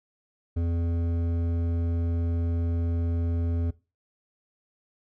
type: tone with hard clipping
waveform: sine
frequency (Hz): 84.6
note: E2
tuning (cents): +45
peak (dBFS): -26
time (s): 0.56-3.71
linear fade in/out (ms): 10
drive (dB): 11
effects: noise-tail reverb RT60 0.3 s tail -20 dB re dry